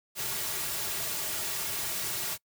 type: noise with comb filter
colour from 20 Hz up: white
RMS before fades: -33 dBFS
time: 0.15-2.38 s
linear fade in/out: 50 ms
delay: 3.9 ms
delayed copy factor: -0.65
effects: noise-tail reverb RT60 0.1 s tail -24 dB re dry